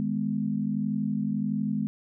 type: chord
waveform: sine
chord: G# minor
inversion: second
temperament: just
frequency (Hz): 155.74 / 207.7 / 249.2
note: D#3 / G#3 / B3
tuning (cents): +2 / 0 / +16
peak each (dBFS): -33 / -27 / -31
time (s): 0-1.87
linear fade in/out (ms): 0
effects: none